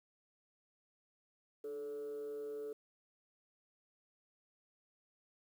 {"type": "tone with frequency modulation", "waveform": "sine", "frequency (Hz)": 434.4, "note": "A4", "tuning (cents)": -22, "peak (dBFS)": -39, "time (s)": [1.64, 2.73], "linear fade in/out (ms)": 5, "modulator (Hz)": 137, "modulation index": 0.35, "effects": ["tanh soft clip ceiling -38 dBFS", "11-bit"]}